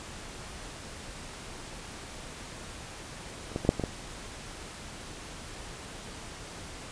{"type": "clicks", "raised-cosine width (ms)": 2, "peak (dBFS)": [-28, -17, -19, -6, -18, -15], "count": 6, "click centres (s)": [3.517, 3.561, 3.65, 3.691, 3.797, 3.838], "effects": ["pink hiss -43 dBFS RMS until 6.91 s", "resampled to 22050 Hz"]}